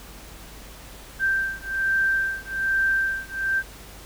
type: beating tone pair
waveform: sine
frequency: 1568 / 1569.2 Hz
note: G6 / G6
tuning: 0 / +1 cents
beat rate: 1.2 Hz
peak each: -24 dBFS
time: 1.19-3.63 s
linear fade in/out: 50 ms
effects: added 50 Hz sine -44 dBFS peak until 4.05 s + pink hiss -44 dBFS RMS until 4.05 s

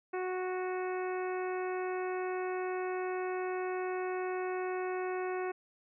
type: harmonic tone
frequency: 368.5 Hz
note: F#4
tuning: 7 cents flat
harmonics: 1 / 2 / 3 / 4 / 5 / 6 / 7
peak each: -34 / -40 / -44 / -46 / -48 / -50 / -51 dBFS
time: 0.13-5.52 s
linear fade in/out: 10 ms
effects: none

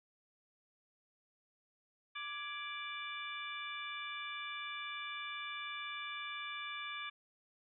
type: harmonic tone with a mistuned harmonic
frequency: 587 Hz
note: D5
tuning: 1 cent flat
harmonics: 2 / 3 / 4 / 5 / 6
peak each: -46 / -48 / -45 / -51 / -48 dBFS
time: 2.15-7.1 s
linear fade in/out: 10 ms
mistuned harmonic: 3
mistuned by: -88 cents
effects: none

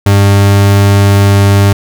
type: tone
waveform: 40% pulse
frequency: 100.1 Hz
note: G2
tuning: 37 cents sharp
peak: -3 dBFS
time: 0.06-1.73 s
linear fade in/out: 5 ms
effects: none

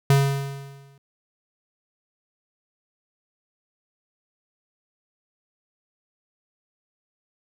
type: tone with exponential decay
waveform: square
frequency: 138.59 Hz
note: C#3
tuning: in tune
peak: -13 dBFS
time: 0.1-0.98 s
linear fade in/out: 2 ms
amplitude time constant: 190 ms
effects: none

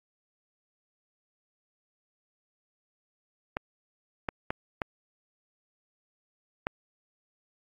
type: clicks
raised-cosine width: 0.5 ms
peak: -14 dBFS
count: 5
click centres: 3.569 / 4.288 / 4.505 / 4.818 / 6.669 s
effects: AAC 64 kbps

